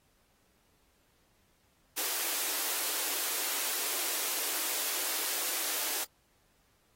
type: high-pass noise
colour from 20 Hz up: white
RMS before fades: -33 dBFS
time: 1.96-6.05 s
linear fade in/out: 20 ms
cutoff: 280 Hz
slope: 96 dB/octave
effects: pink hiss -70 dBFS RMS until 6.95 s + AAC 48 kbps

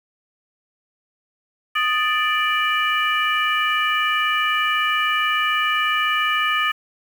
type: harmonic tone with a mistuned harmonic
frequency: 587.3 Hz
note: D5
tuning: in tune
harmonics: 2 / 3 / 4 / 5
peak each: -21 / -23 / -24 / -25 dBFS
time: 1.75-6.72 s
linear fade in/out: 10 ms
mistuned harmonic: 2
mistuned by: +96 cents
effects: 7-bit

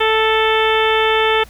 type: harmonic tone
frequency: 440 Hz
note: A4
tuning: in tune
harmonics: 1 / 2 / 3 / 4 / 5 / 6 / 7 / 8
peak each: -16 / -19 / -21 / -22 / -23 / -24 / -24 / -25 dBFS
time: 0-1.44 s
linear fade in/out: 10 ms
effects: added 60 Hz sine -40 dBFS peak until 1.49 s + pink hiss -45 dBFS RMS until 1.49 s

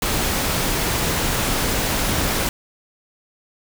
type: noise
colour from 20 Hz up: pink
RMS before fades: -21 dBFS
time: 0.02-2.49 s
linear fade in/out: 2 ms
effects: none

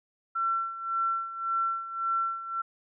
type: tone with tremolo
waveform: sine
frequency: 1350 Hz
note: E6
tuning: 41 cents sharp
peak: -24 dBFS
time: 0.35-2.62 s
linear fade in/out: 10 ms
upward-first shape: sine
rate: 1.8 Hz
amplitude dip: 75%
effects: none

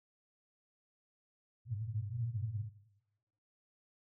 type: band-pass noise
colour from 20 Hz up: white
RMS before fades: -39 dBFS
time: 1.65-2.7 s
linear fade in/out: 50 ms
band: 100 to 120 Hz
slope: 96 dB/octave
effects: noise-tail reverb RT60 1.0 s tail -18 dB re dry

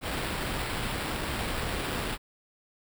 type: noise with sample-and-hold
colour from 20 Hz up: pink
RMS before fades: -32 dBFS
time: 0.01-2.18 s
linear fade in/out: 50 ms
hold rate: 6300 Hz
effects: none

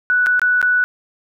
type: tone with dropouts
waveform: sine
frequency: 1480 Hz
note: F#6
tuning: in tune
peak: -12 dBFS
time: 0.1-0.84 s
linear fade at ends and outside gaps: 0 ms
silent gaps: 0.262-0.268 / 0.395-0.417 / 0.615-0.627 s
effects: none

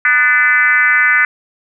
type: tone with frequency modulation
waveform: sine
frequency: 1760 Hz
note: A6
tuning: in tune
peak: -8 dBFS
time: 0.05-1.25 s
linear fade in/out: 2 ms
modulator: 272 Hz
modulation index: 1.5
effects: none

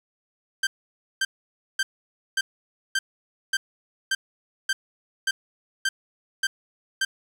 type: tone bursts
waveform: sawtooth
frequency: 1568 Hz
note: G6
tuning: in tune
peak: -17 dBFS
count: 12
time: 0.63-7.05 s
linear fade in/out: 5 ms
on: 40 ms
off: 540 ms
effects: low-pass 10000 Hz 12 dB/octave + 8-bit

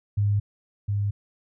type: tone pair in turn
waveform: sine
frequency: 102.4 / 101.81 Hz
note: G#2 / G#2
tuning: -24 / -34 cents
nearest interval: unison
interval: 10 cents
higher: first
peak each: -19 / -22 dBFS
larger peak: first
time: 0.17-0.4 / 0.88-1.11 s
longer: neither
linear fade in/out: 10 ms
effects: none

